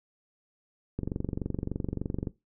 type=click train; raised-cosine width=3 ms; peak=-18 dBFS; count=31; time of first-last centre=0.99-2.272 s; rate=23.4 Hz; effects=noise-tail reverb RT60 0.2 s tail -17 dB re dry